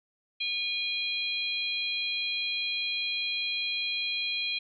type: harmonic tone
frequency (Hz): 815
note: G#5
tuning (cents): -33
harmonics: 3 / 4 / 5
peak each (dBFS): -32 / -33 / -34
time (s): 0.4-4.59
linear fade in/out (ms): 10
effects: none